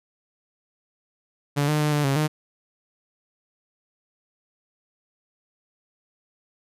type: tone with pitch steps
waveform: sawtooth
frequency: 143.8 / 151.3 / 150.3 / 147.6 / 137.2 / 152.9 Hz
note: D3 / D#3 / D3 / D3 / C#3 / D#3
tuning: -36 / -48 / +40 / +9 / -17 / -30 cents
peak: -16 dBFS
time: 1.56-2.28 s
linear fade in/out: 20 ms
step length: 120 ms
effects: resampled to 32000 Hz